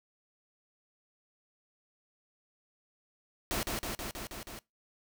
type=noise with echo; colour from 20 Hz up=pink; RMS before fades=-33 dBFS; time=3.51-3.63 s; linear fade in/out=0 ms; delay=160 ms; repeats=6; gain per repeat=-2 dB; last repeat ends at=4.59 s; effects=noise-tail reverb RT60 0.2 s tail -22 dB re dry